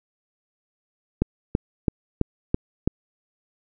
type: click train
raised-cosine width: 3 ms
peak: -6 dBFS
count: 6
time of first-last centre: 1.22-2.876 s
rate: 3.02 Hz
effects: none